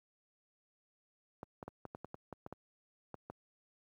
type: clicks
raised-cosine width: 1 ms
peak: -30 dBFS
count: 12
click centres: 1.431 / 1.628 / 1.68 / 1.853 / 1.949 / 2.046 / 2.144 / 2.327 / 2.464 / 2.526 / 3.143 / 3.3 s
effects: high-pass 80 Hz 12 dB/octave + 12-bit